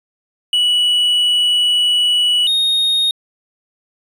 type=tone pair in turn; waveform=triangle; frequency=2943 / 3717 Hz; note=F#7 / A#7; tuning=-10 / -6 cents; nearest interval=major third; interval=404 cents; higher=second; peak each=-10 / -11 dBFS; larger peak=first; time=0.53-2.47 / 2.47-3.11 s; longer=first; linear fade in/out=2 ms; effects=resampled to 32000 Hz